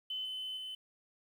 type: tone with level steps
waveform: triangle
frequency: 3038 Hz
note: F#7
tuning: 45 cents sharp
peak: -32 / -35 / -38 dBFS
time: 0.1-0.75 s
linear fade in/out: 5 ms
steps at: 0.25 / 0.57 s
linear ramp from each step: 2 ms
effects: tanh soft clip ceiling -34 dBFS + 11-bit